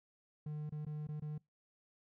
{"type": "tone with dropouts", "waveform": "triangle", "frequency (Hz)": 151, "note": "D3", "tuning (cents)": 48, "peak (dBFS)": -37, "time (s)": [0.46, 1.38], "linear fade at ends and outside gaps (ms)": 5, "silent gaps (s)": [[0.695, 0.721], [0.851, 0.865], [1.071, 1.087], [1.199, 1.22]], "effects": ["noise-tail reverb RT60 0.2 s tail -24 dB re dry"]}